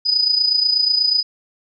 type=tone with amplitude modulation; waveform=sine; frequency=4978 Hz; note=D#8; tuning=in tune; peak=-11 dBFS; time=0.05-1.23 s; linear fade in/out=20 ms; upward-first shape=sine; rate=28.2 Hz; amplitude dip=65%; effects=none